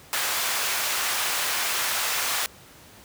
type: high-pass noise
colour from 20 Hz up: pink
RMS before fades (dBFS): -26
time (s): 0.13-2.46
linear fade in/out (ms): 0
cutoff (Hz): 1000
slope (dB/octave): 12
effects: pink hiss -49 dBFS RMS until 3.04 s + high-pass 60 Hz 12 dB/octave